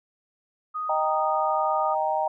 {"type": "tone with pitch glide", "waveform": "sine", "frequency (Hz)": [1244.5, 1233.1], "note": ["D#6", "D#6"], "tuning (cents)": [0, -16], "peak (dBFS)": -27, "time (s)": [0.74, 1.95], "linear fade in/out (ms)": 20, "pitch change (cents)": -16, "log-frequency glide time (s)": [0.86, 1.55]}
{"type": "chord", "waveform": "sine", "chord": "Eb major", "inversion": "none", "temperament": "equal", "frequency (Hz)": [622.3, 784, 932.3], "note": ["Eb5", "G5", "Bb5"], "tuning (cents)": [0, 0, 0], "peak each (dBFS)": [-27, -26, -27], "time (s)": [0.89, 2.28], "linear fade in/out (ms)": 5}
{"effects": []}